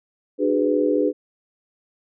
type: chord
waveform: sine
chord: G# half-diminished seventh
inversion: second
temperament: just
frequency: 299 / 373.8 / 415.3 / 498.4 Hz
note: D4 / F#4 / G#4 / B4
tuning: +31 / +18 / 0 / +16 cents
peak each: -21 / -26 / -22 / -22 dBFS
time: 0.38-1.13 s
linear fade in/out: 50 ms
effects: none